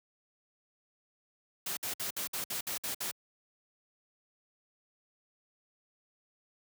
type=noise bursts; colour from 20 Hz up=white; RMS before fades=-36 dBFS; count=9; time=1.66-3.114 s; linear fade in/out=5 ms; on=110 ms; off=58 ms; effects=high-pass 80 Hz 12 dB/octave